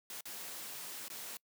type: noise with dropouts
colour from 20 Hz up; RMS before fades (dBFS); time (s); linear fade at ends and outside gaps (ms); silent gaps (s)
white; -45; 0.1-1.37; 1; 0.208-0.255 / 1.082-1.101
effects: noise-tail reverb RT60 0.1 s tail -26 dB re dry + high-pass 150 Hz 12 dB/octave